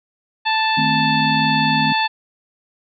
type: harmonic tone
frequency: 880 Hz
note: A5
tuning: in tune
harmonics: 1 / 2 / 3 / 4 / 5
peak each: -18 / -23 / -23 / -25 / -27 dBFS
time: 0.45-2.08 s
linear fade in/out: 20 ms
type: chord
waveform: sine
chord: A diminished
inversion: second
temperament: equal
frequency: 155.56 / 220 / 261.6 Hz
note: Eb3 / A3 / C4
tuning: 0 / 0 / 0 cents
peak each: -23 dBFS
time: 0.77-1.93 s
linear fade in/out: 10 ms
effects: none